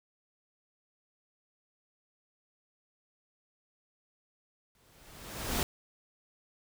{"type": "noise with exponential growth", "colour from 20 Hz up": "pink", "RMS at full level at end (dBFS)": -29, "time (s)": [4.75, 5.63], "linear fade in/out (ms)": 1, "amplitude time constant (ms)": 190, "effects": []}